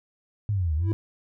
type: linear two-way sweep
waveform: sine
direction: down then up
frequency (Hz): 107.9 to 73.42 to 107.9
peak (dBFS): -22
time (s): 0.49-0.93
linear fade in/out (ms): 0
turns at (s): 0.75
type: tone with exponential growth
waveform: triangle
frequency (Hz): 329.6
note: E4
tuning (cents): 0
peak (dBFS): -22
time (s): 0.77-0.92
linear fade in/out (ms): 1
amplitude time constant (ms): 32
effects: none